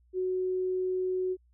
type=tone; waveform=sine; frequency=370 Hz; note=F#4; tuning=in tune; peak=-27 dBFS; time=0.13-1.37 s; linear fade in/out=50 ms; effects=added 60 Hz sine -61 dBFS peak until 1.53 s